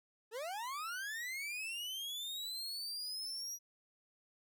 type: linear sweep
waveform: 40% pulse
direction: up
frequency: 415.3 to 5800 Hz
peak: -39 dBFS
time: 0.31-3.59 s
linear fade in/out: 50 ms
effects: none